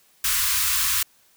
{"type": "band-stop noise", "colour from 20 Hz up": "white", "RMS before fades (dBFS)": -22, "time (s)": [0.24, 1.03], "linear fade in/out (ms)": 5, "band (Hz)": [100, 980], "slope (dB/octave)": 96, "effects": ["white hiss -59 dBFS RMS until 1.36 s"]}